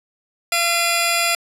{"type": "tone pair together", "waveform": "10% pulse", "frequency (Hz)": [683, 2434], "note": ["F5", "D#7"], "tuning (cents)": [-39, -39], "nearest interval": "octave + minor seventh", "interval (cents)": 2200, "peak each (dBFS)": -10, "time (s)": [0.52, 1.35], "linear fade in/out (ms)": 2, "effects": ["low-pass 11000 Hz 12 dB/octave"]}